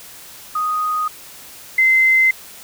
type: tone pair in turn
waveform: sine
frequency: 1244.5 / 2067 Hz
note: D#6 / C7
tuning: 0 / -22 cents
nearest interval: major sixth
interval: 878 cents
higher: second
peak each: -17 / -10 dBFS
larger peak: second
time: 0.55-1.08 / 1.78-2.31 s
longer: neither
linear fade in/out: 5 ms
effects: white hiss -39 dBFS RMS until 2.63 s